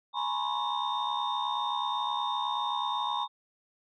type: tone cluster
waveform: sine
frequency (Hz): 840 / 958 / 1026 / 1097 / 3658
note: G#5 / A#5 / C6 / C#6 / A#7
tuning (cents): +19 / +47 / -34 / -18 / -33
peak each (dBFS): -34 / -33 / -34 / -35 / -35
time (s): 0.13-3.28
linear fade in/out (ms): 50
effects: tanh soft clip ceiling -21 dBFS